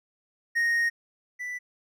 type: tone pair in turn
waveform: triangle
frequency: 1863 / 1978.3 Hz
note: A#6 / B6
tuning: -2 / +2 cents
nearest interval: minor second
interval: 104 cents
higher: second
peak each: -20 / -30 dBFS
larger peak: first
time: 0.55-0.9 / 1.39-1.59 s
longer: first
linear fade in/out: 20 ms
effects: none